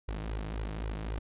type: tone with flanger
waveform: sawtooth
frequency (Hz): 53.3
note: G#1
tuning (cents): +46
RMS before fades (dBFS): -36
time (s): 0.08-1.19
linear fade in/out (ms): 5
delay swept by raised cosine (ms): 2 to 6.6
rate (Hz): 3.8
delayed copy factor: +0.85
effects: resampled to 8000 Hz